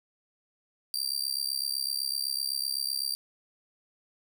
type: tone with amplitude modulation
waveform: sawtooth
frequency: 4699 Hz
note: D8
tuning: in tune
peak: -22 dBFS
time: 0.94-3.15 s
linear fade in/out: 0 ms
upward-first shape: sine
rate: 67.9 Hz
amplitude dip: 100%
effects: none